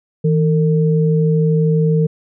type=tone pair together; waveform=sine; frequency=160.2 / 453.1 Hz; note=E3 / A#4; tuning=-49 / -49 cents; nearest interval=octave + tritone; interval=1800 cents; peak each=-12 / -18 dBFS; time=0.24-2.07 s; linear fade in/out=10 ms; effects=none